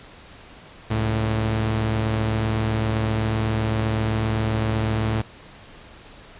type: tone pair together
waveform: sawtooth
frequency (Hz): 68.9 / 110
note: C#2 / A2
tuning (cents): -10 / 0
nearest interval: minor sixth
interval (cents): 810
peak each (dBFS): -25 / -17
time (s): 0.9-5.22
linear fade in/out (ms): 10
effects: pink hiss -45 dBFS RMS until 6.39 s + resampled to 8000 Hz